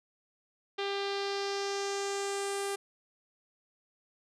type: tone with low-pass filter sweep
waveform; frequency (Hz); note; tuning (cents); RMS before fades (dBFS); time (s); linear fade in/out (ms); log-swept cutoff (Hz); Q
sawtooth; 397.7; G4; +25; -34; 0.78-2.76; 10; 3600 to 10000; 2.6
effects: none